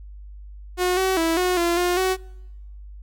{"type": "tone with pitch steps", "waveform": "sawtooth", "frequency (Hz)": [362.1, 378.3, 328.3, 363.4, 343.1, 355.3, 374.6], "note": ["F#4", "F#4", "E4", "F#4", "F4", "F4", "F#4"], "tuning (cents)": [-37, 38, -7, -31, -31, 30, 21], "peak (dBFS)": -15, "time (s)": [0.77, 2.17], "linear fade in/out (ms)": 50, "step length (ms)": 200, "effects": ["noise-tail reverb RT60 1.0 s tail -26 dB re dry", "added 50 Hz sine -37 dBFS peak until 3.02 s"]}